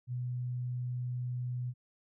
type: tone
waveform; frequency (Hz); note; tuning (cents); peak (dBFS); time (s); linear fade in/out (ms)
sine; 124; B2; +7; -33; 0.07-1.74; 50
effects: none